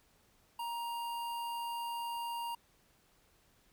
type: tone with notch filter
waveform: square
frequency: 938 Hz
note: A#5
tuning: 11 cents sharp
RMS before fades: -39 dBFS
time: 0.59-2.55 s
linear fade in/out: 5 ms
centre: 6200 Hz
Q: 1.4
effects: pink hiss -69 dBFS RMS until 3.72 s